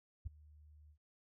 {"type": "tone with ADSR envelope", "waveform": "sine", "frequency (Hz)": 75.3, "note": "D2", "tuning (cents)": 44, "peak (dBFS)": -35, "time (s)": [0.25, 0.98], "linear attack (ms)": 17, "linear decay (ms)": 12, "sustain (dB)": -23, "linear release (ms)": 81, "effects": []}